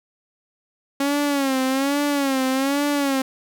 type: tone with vibrato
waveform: sawtooth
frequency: 275 Hz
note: C#4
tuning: 14 cents flat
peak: -15 dBFS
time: 1-3.22 s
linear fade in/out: 5 ms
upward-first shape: sine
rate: 1.2 Hz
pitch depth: 93 cents each way
effects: none